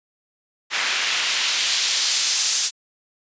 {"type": "noise with band-pass filter sweep", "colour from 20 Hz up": "white", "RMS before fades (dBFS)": -21, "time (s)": [0.7, 2.71], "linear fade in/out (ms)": 50, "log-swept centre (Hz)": [2000, 6400], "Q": 1.1, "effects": ["resampled to 16000 Hz"]}